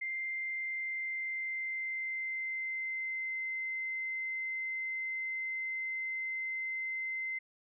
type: tone with pitch glide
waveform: sine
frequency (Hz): 2093 to 2070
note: C7 to C7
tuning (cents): 0 to -19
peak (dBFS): -34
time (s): 0.01-7.39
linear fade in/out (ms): 10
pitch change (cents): -19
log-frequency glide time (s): 0.26-3.36
effects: none